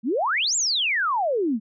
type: exponential two-way sweep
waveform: sine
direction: up then down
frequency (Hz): 202.1 to 7660 to 202.1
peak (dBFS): -20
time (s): 0.03-1.6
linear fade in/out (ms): 50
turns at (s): 0.56
effects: none